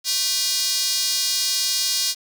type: tone with high-pass filter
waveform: square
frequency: 219.7 Hz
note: A3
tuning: 2 cents flat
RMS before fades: -22 dBFS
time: 0.04-2.15 s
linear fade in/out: 50 ms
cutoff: 4700 Hz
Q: 2.4
effects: 7-bit